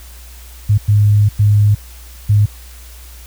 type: tone bursts at uneven times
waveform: sine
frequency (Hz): 103.83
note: G#2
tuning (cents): 0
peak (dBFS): -7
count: 4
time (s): 0.69-0.78 / 0.88-1.29 / 1.39-1.75 / 2.29-2.46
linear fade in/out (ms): 10
effects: added 60 Hz sine -34 dBFS peak until 3.26 s + white hiss -41 dBFS RMS until 3.26 s